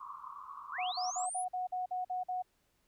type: band-pass noise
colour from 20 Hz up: white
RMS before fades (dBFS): -47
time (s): 0-1.26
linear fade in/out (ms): 5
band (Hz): 1000 to 1200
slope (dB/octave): 96
type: linear sweep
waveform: sine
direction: up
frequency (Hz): 820 to 10548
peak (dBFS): -38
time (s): 0.69-1.45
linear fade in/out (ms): 50
type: tone bursts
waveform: sine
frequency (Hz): 733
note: F#5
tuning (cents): -16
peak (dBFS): -33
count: 9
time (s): 0.78-2.424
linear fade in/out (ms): 10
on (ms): 140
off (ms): 48
effects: pink hiss -75 dBFS RMS until 2.87 s